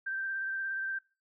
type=tone with vibrato; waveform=sine; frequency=1568 Hz; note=G6; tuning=in tune; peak=-32 dBFS; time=0.06-0.99 s; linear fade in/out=10 ms; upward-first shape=sine; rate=17 Hz; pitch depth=18 cents each way; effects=noise-tail reverb RT60 0.3 s tail -20 dB re dry